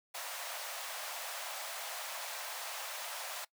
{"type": "high-pass noise", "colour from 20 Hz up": "pink", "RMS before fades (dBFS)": -42, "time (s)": [0.14, 3.45], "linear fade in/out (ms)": 10, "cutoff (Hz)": 580, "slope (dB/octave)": 48, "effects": ["noise-tail reverb RT60 0.1 s tail -21 dB re dry"]}